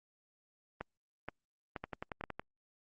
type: two click trains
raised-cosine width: 0.5 ms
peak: -24 / -24 dBFS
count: 7 / 4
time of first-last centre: 1.84-2.396 / 0.81-2.239 s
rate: 10.8 / 2.1 Hz
effects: Opus 32 kbps